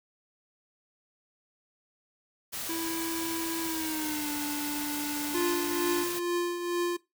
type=noise; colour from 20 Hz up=white; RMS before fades=-36 dBFS; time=2.52-6.2 s; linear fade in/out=20 ms
type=tone with pitch glide; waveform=square; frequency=329.6 to 293.6 Hz; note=E4 to D4; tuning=0 to 0 cents; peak=-33 dBFS; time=2.69-6.04 s; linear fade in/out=5 ms; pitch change=-200 cents; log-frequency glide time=3.62-4.32 s
type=tone with tremolo; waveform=square; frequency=349.2 Hz; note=F4; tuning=in tune; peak=-26 dBFS; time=5.34-6.97 s; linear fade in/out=10 ms; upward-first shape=triangle; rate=2.2 Hz; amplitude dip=60%
effects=noise-tail reverb RT60 0.2 s tail -19 dB re dry